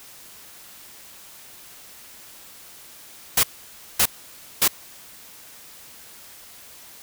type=noise bursts; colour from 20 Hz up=white; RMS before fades=-17 dBFS; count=3; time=3.37-4.679 s; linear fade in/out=5 ms; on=63 ms; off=560 ms; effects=white hiss -45 dBFS RMS until 7.02 s